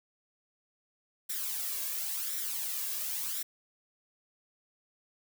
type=noise with flanger; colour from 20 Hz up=blue; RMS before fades=-35 dBFS; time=1.29-3.43 s; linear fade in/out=10 ms; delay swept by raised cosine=0.53 to 1.83 ms; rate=0.94 Hz; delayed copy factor=+0.6; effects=none